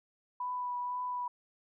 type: tone with vibrato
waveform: sine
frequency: 987.8 Hz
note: B5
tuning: in tune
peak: -33 dBFS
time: 0.4-1.28 s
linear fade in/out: 5 ms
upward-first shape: triangle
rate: 2 Hz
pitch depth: 16 cents each way
effects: none